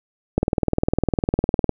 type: click train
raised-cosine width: 2 ms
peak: -4 dBFS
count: 27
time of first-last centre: 0.38-1.693 s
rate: 19.8 Hz
effects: none